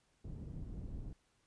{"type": "low-pass noise", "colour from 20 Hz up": "pink", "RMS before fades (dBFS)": -45, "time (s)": [0.24, 1.13], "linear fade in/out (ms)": 5, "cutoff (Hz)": 210, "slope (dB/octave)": 12, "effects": ["pink hiss -75 dBFS RMS until 1.46 s", "resampled to 22050 Hz"]}